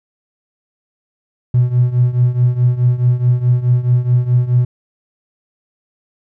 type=tone with tremolo; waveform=triangle; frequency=123.47 Hz; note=B2; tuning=in tune; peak=-3 dBFS; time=1.54-4.65 s; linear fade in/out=5 ms; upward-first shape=triangle; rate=4.7 Hz; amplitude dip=90%; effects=tanh soft clip ceiling -5 dBFS